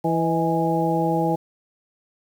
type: harmonic tone with a mistuned harmonic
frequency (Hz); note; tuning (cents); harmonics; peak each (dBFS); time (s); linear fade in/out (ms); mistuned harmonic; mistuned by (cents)
165.2; E3; +4; 1 / 2 / 3 / 4 / 5; -24 / -24 / -26 / -28 / -24; 0.04-1.36; 10; 4; -62
effects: 8-bit